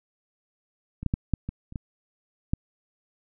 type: clicks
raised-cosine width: 5 ms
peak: -22 / -12 / -11 / -10 / -19 / -29 / -19 / -11 dBFS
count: 8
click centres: 1.03 / 1.063 / 1.139 / 1.337 / 1.49 / 1.724 / 1.758 / 2.535 s
effects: none